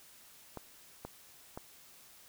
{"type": "clicks", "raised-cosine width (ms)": 1, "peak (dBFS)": -27, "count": 3, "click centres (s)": [0.573, 1.05, 1.575], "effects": ["white hiss -58 dBFS RMS until 2.28 s"]}